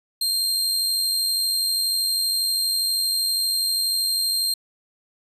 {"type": "tone with amplitude modulation", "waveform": "sawtooth", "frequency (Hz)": 4186, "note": "C8", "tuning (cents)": 0, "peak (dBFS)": -16, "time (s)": [0.21, 4.54], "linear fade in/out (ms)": 5, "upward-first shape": "sine", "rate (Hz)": 92.5, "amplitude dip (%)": 30, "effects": ["resampled to 32000 Hz"]}